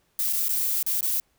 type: noise with dropouts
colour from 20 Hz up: violet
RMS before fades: -25 dBFS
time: 0.19-1.2 s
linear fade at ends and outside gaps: 1 ms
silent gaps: 0.328-0.332 / 0.484-0.492 / 0.829-0.864 / 1.008-1.028 s
effects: pink hiss -68 dBFS RMS until 1.38 s